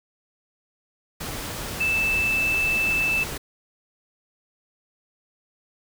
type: tone in noise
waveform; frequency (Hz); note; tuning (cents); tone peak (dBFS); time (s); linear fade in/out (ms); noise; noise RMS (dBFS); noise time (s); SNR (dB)
sine; 2637; E7; 0; -20; 1.8-3.24; 10; pink; -32; 1.2-3.38; +9
effects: none